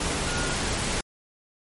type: tone in noise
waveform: sine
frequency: 1430 Hz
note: F6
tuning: 41 cents sharp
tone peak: -33 dBFS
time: 0.27-0.54 s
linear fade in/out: 5 ms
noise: pink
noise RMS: -27 dBFS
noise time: 0-1.01 s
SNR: -9 dB
effects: MP3 48 kbps